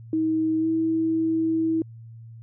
sine tone with pitch glide, 317.9 to 323.5 Hz, D#4 to E4, +37 to -32 cents, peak -20 dBFS, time 0.13-1.82 s, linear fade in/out 2 ms, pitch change +31 cents, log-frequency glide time 0.59-0.67 s, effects added 114 Hz sine -40 dBFS peak until 2.42 s

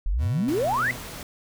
sine exponential sweep, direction up, 36.19 to 2093 Hz, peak -21 dBFS, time 0.06-0.91 s, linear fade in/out 0 ms
30% pulse tone, 123.47 Hz, B2, in tune, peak -31 dBFS, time 0.18-0.99 s, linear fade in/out 50 ms
pink noise, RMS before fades -38 dBFS, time 0.48-1.23 s, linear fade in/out 2 ms
effects none

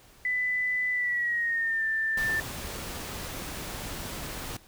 sine tone with pitch glide, 1997 to 1779.1 Hz, B6 to A6, +19 to +19 cents, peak -25 dBFS, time 0.25-2.4 s, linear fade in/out 2 ms, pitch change -200 cents, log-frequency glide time 0.91-1.86 s
pink noise, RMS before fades -37 dBFS, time 2.17-4.57 s, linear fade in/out 5 ms
effects pink hiss -56 dBFS RMS until 4.67 s

